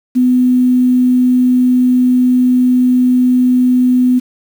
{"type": "tone with quantisation", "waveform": "sine", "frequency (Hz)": 251, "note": "B3", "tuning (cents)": 28, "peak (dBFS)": -7, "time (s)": [0.15, 4.2], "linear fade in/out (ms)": 20, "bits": 6, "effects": []}